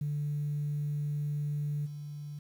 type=tone with level steps; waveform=sine; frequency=146.83 Hz; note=D3; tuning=in tune; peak=-29 / -38 dBFS; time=0.01-2.39 s; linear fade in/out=5 ms; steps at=1.85 s; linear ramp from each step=20 ms; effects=tanh soft clip ceiling -26 dBFS + 10-bit